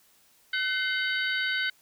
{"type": "harmonic tone with a mistuned harmonic", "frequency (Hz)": 759, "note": "F#5", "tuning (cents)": 44, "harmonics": [2, 3, 4, 5, 6], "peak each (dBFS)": [-28, -32, -34, -36, -38], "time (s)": [0.53, 1.7], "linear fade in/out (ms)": 5, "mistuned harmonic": 3, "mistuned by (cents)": -140, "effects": ["white hiss -62 dBFS RMS until 1.81 s"]}